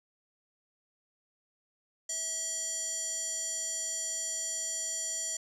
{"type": "tone with band-pass filter", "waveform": "square", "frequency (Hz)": 647, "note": "E5", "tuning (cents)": -32, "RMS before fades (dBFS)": -35, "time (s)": [2.09, 5.37], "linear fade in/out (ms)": 5, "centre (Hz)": 7000, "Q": 6.8, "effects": []}